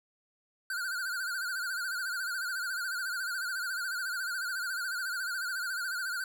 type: tone with vibrato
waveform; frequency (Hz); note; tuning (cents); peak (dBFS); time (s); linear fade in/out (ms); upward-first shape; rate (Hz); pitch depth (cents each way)
square; 1480; F#6; 0; -33; 0.7-6.24; 2; sine; 14; 100
effects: none